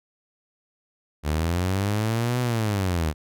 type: linear two-way sweep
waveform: sawtooth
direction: up then down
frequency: 72.5 to 125.5 to 73.7 Hz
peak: -18 dBFS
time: 1.23-3.14 s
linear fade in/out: 50 ms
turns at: 2.4 s
effects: none